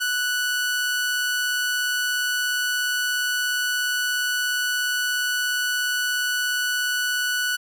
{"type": "tone with amplitude modulation", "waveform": "sawtooth", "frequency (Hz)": 1480, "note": "F#6", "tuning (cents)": 0, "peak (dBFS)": -17, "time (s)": [0, 7.57], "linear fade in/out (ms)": 20, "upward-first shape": "sine", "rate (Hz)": 137, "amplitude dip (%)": 25, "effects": []}